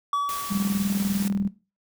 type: tone with exponential decay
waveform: triangle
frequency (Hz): 1142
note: D6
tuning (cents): -49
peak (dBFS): -18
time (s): 0.13-1.15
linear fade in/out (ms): 2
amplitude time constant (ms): 220
type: noise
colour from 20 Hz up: white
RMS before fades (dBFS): -35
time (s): 0.29-1.28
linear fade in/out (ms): 0
type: tone with tremolo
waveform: sine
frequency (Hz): 198.4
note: G3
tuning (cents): +21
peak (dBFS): -20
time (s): 0.5-1.49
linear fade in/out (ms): 20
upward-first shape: square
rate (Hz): 20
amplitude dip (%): 65
effects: noise-tail reverb RT60 0.3 s tail -18 dB re dry